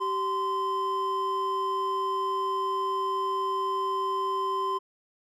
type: tone pair together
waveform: triangle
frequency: 386.1 / 1032.6 Hz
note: G4 / C6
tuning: -26 / -23 cents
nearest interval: octave + perfect fourth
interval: 1703 cents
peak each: -30 / -25 dBFS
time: 0-4.79 s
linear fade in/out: 20 ms
effects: none